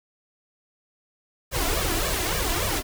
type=noise with flanger; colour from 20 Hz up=pink; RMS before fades=-25 dBFS; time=1.51-2.83 s; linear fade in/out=50 ms; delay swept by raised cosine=1.7 to 3 ms; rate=3.5 Hz; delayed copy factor=+0.85; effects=none

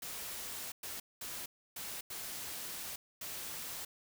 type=noise bursts at uneven times; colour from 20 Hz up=white; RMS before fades=-43 dBFS; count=6; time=0.02-0.72 / 0.83-1 / 1.21-1.46 / 1.76-2.01 / 2.1-2.96 / 3.21-3.85 s; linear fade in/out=5 ms; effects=none

